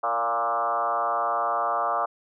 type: tone with frequency modulation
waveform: sine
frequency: 940 Hz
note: A#5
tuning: 14 cents sharp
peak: -22 dBFS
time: 0.03-2.06 s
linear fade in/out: 10 ms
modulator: 120 Hz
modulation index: 3
effects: none